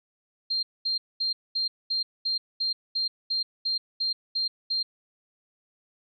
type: tone bursts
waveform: sine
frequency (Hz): 4186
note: C8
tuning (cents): 0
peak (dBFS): -24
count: 13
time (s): 0.5-4.83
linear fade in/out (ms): 10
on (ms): 130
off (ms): 220
effects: none